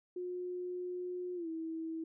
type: tone with pitch glide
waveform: sine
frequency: 359.7 to 324.2 Hz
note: F#4 to E4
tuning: -49 to -29 cents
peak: -37 dBFS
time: 0.16-2.04 s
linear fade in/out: 5 ms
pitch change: -180 cents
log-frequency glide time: 1.35-1.48 s
effects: none